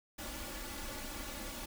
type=noise with comb filter; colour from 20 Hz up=pink; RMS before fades=-43 dBFS; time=0.18-1.66 s; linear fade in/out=10 ms; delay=3.5 ms; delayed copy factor=+0.95; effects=none